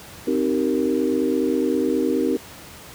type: chord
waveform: sine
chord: C minor seventh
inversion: none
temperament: equal with one note detuned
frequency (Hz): 261.6 / 311.1 / 385.9 / 466.2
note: C4 / Eb4 / G4 / Bb4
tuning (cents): 0 / 0 / -27 / 0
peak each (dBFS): -23 / -23 / -24 / -25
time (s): 0.27-2.37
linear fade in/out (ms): 5
effects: pink hiss -41 dBFS RMS until 2.94 s + high-pass 60 Hz 12 dB/octave